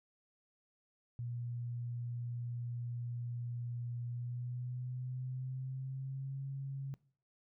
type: tone with pitch glide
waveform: sine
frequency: 120.1 to 136.37 Hz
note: B2 to C#3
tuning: -48 to -28 cents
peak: -38 dBFS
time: 1.19-6.94 s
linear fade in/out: 0 ms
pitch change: +220 cents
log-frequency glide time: 4.06-6.44 s
effects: noise-tail reverb RT60 0.5 s tail -21 dB re dry